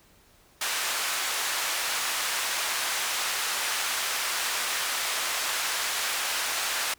pink band-pass noise, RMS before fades -29 dBFS, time 0.61-6.94 s, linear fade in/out 5 ms, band 1100 to 12000 Hz, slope 12 dB/octave, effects pink hiss -59 dBFS RMS until 6.98 s

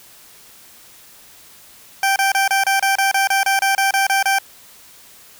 20% pulse tone bursts, 782 Hz, G5, 4 cents flat, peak -9 dBFS, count 15, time 2.03-4.386 s, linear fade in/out 2 ms, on 130 ms, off 29 ms, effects white hiss -45 dBFS RMS until 5.39 s

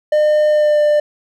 triangle tone with pitch glide, 605 to 596 Hz, D#5 to D5, -49 to +25 cents, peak -8 dBFS, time 0.12-1 s, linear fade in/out 5 ms, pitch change -26 cents, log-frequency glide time 0.49-0.81 s, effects none

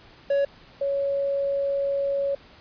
triangle / sine tone pair in turn, 560 / 557.1 Hz, C#5 / C#5, +18 / +9 cents, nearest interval unison, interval 9 cents, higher first, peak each -17 / -22 dBFS, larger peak first, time 0.3-0.45 / 0.81-2.35 s, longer second, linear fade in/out 5 ms, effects pink hiss -51 dBFS RMS until 2.6 s + resampled to 11025 Hz

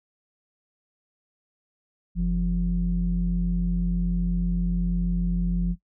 sine tone pair together, 46.81 / 174.9 Hz, F#1 / F3, +21 / +3 cents, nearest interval octave + major seventh, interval 2282 cents, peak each -23 dBFS, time 2.15-5.76 s, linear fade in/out 50 ms, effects noise-tail reverb RT60 0.1 s tail -19 dB re dry + tanh soft clip ceiling -15 dBFS

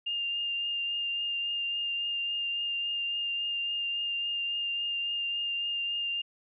sine tone with vibrato, 2807 Hz, F7, 8 cents sharp, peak -29 dBFS, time 0.06-6.22 s, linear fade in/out 10 ms, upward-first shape triangle, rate 3.6 Hz, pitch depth 15 cents each way, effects none

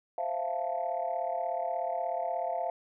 sine chord, F major seventh, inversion second, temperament equal with one note detuned, 523.3 / 661.9 / 698.5 / 880 Hz, C5 / E5 / F5 / A5, 0 / +7 / 0 / 0 cents, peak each -38 / -34 / -32 / -38 dBFS, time 0.18-2.7 s, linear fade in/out 2 ms, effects tanh soft clip ceiling -21 dBFS

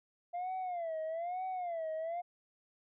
sine tone with vibrato, 689 Hz, F5, 24 cents flat, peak -33 dBFS, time 0.33-2.22 s, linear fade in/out 20 ms, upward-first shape sine, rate 1.1 Hz, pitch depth 150 cents each way, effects tanh soft clip ceiling -34 dBFS

